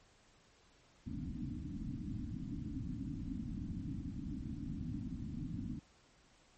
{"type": "low-pass noise", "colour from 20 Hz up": "white", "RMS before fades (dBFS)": -42, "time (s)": [1.06, 5.8], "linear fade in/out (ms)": 10, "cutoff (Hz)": 300, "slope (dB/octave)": 96, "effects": ["pink hiss -67 dBFS RMS until 6.57 s", "MP3 32 kbps"]}